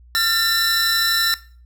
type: tone cluster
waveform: 45% pulse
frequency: 1378 / 1794 / 3968 / 5350 Hz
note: F6 / A6 / B7 / E8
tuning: -24 / +33 / +7 / +25 cents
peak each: -24 / -21 / -21 / -25 dBFS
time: 0.15-1.34 s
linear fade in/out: 0 ms
effects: noise-tail reverb RT60 0.4 s tail -17 dB re dry + added 60 Hz sine -44 dBFS peak until 1.65 s